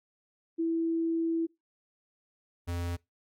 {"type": "tone pair in turn", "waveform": ["sine", "square"], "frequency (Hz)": [329.6, 86.62], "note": ["E4", "F2"], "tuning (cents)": [0, -14], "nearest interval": "octave + major seventh", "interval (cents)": 2314, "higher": "first", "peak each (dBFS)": [-26, -32], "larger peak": "first", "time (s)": [[0.58, 1.47], [2.67, 2.97]], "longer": "first", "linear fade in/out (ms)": 20, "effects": ["noise-tail reverb RT60 0.2 s tail -22 dB re dry", "AAC 64 kbps"]}